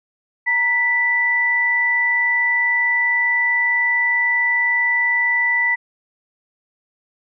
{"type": "tone pair together", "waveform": "sine", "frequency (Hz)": [932.3, 1975.5], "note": ["A#5", "B6"], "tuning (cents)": [0, 0], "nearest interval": "octave + minor second", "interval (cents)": 1300, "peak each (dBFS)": [-26, -15], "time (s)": [0.46, 5.76], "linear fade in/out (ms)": 20, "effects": []}